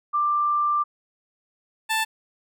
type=tone pair in turn; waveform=sine / 15% pulse; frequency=1183 / 882.2 Hz; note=D6 / A5; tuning=+12 / +4 cents; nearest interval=perfect fourth; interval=508 cents; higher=first; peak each=-19 / -15 dBFS; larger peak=second; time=0.13-0.84 / 1.89-2.05 s; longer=first; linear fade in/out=20 ms; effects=none